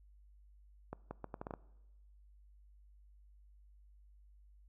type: accelerating click train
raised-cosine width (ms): 1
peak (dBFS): -28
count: 8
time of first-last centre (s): 0.93-1.538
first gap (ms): 180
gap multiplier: 0.74
effects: noise-tail reverb RT60 1.0 s tail -21 dB re dry + added 50 Hz sine -59 dBFS peak until 4.68 s